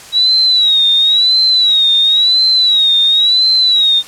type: tone with vibrato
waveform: sine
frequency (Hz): 3863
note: B7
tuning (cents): -39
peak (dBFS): -7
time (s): 0.12-4.03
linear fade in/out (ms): 50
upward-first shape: sine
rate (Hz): 0.96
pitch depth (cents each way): 100
effects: white hiss -34 dBFS RMS until 4.07 s + low-pass 9000 Hz 12 dB/octave